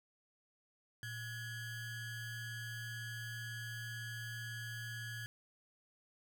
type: ring-modulated tone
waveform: square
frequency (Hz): 784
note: G5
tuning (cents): 0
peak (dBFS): -40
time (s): 1.03-5.26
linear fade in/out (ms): 0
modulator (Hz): 899
effects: 11-bit